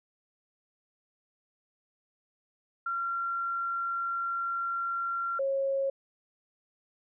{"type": "tone pair in turn", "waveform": "sine", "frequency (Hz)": [1373, 544.9], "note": ["F6", "C#5"], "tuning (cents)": [-30, -30], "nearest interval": "octave + major third", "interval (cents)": 1600, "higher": "first", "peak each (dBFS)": [-29, -26], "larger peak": "second", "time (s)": [[2.86, 5.39], [5.39, 5.9]], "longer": "first", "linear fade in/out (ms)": 5, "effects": []}